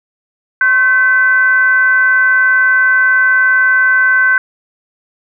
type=tone with frequency modulation; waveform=sine; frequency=1533 Hz; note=G6; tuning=39 cents flat; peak=-7 dBFS; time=0.61-4.38 s; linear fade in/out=2 ms; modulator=469 Hz; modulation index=0.42; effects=none